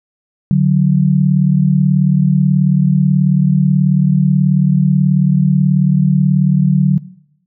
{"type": "tone pair together", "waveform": "sine", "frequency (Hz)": [146.59, 185], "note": ["D3", "F#3"], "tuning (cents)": [-3, 0], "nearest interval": "major third", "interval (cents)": 403, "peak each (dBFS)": -11, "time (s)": [0.51, 6.98], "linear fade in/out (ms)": 0, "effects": ["noise-tail reverb RT60 0.8 s tail -20 dB re dry"]}